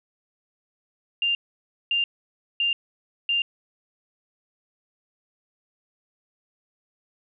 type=tone bursts; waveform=sine; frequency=2794 Hz; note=F7; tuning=in tune; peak=-20 dBFS; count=4; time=1.22-3.42 s; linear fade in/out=2 ms; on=130 ms; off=560 ms; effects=none